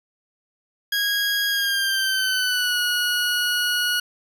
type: tone with pitch glide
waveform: 20% pulse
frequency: 1643 to 1455.3 Hz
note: G#6 to F#6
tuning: -19 to -29 cents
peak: -15 dBFS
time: 0.92-4 s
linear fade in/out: 5 ms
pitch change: -210 cents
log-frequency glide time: 1.48-2.8 s
effects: 9-bit